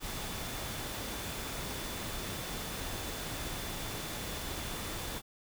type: tone in noise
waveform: sine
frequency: 3502 Hz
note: A7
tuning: 9 cents flat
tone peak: -50 dBFS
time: 0-5.22 s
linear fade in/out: 50 ms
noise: pink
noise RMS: -39 dBFS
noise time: 0-5.22 s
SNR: -14 dB
effects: none